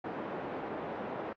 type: band-pass noise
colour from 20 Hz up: white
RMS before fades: -39 dBFS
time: 0.04-1.33 s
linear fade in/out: 5 ms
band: 200 to 700 Hz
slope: 12 dB/octave
effects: low-pass 3000 Hz 12 dB/octave + AAC 32 kbps